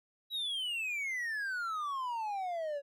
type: exponential sweep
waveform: triangle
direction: down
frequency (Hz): 3923 to 554.4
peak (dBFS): -32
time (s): 0.3-2.82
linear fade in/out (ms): 50
effects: none